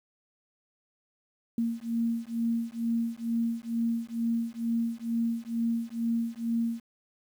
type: beating tone pair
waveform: sine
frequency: 230 / 232.2 Hz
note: A#3 / A#3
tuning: -23 / -7 cents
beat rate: 2.2 Hz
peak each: -30 dBFS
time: 1.58-6.8 s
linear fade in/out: 2 ms
effects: 9-bit